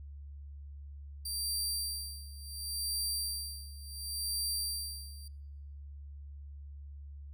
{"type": "tone with tremolo", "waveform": "20% pulse", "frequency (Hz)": 4699, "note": "D8", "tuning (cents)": 0, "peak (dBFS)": -26, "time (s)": [1.25, 5.28], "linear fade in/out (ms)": 5, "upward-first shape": "sine", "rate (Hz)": 0.7, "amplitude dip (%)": 90, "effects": ["noise-tail reverb RT60 1.0 s tail -25 dB re dry", "added 71 Hz sine -44 dBFS peak until 7.33 s"]}